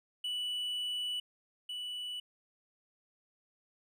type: tone pair in turn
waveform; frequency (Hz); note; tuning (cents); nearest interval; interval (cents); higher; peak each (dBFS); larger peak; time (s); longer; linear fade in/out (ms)
triangle; 2960 / 2960; F#7 / F#7; 0 / 0; unison; 0; neither; -32 / -36; first; 0.24-1.2 / 1.69-2.2; first; 5
effects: none